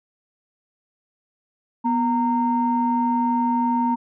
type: tone pair together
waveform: sine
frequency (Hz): 244.5 / 923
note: B3 / A#5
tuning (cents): -17 / -17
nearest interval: octave + major seventh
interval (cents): 2300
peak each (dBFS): -20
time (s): 1.84-3.96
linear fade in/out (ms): 20
effects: tanh soft clip ceiling -10 dBFS